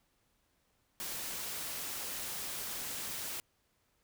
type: noise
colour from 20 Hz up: white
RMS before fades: -40 dBFS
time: 1-3.4 s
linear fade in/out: 0 ms
effects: pink hiss -75 dBFS RMS until 4.03 s